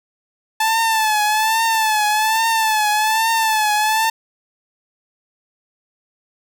sawtooth tone with vibrato, 874 Hz, A5, 12 cents flat, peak -11 dBFS, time 0.6-4.1 s, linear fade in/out 5 ms, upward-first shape triangle, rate 1.2 Hz, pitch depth 76 cents each way, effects none

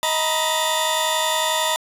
sawtooth tone cluster, 630 / 932 / 983 / 3538 Hz, D#5 / A#5 / B5 / A7, +21 / -1 / -8 / +9 cents, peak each -21 dBFS, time 0.03-1.76 s, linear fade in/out 0 ms, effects resampled to 32000 Hz + 7-bit

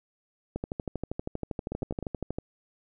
two click trains, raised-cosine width 2 ms, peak -20 / -18 dBFS, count 4 / 24, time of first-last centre 1.72-2.027 / 0.56-2.385 s, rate 9.78 / 12.6 Hz, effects none

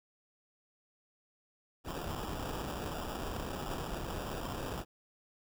pink noise with sample-and-hold, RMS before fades -39 dBFS, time 1.84-4.85 s, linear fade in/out 50 ms, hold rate 2100 Hz, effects none

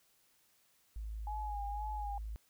sine tone, 53.7 Hz, A1, 41 cents flat, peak -39 dBFS, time 0.96-2.36 s, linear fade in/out 0 ms
sine tone with vibrato, 830 Hz, G#5, 1 cent flat, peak -39 dBFS, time 1.27-2.18 s, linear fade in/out 2 ms, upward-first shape sine, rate 2 Hz, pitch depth 47 cents each way
effects white hiss -71 dBFS RMS until 2.49 s

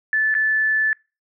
sine tone with dropouts, 1745 Hz, A6, 15 cents flat, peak -16 dBFS, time 0.13-0.93 s, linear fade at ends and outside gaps 1 ms, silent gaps 0.342-0.35 s, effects noise-tail reverb RT60 0.3 s tail -26 dB re dry

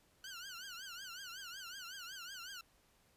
15% pulse tone with vibrato, 1480 Hz, F#6, in tune, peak -40 dBFS, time 0.24-2.61 s, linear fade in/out 2 ms, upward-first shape triangle, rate 5.4 Hz, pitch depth 180 cents each way, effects pink hiss -71 dBFS RMS until 3.16 s + resampled to 32000 Hz

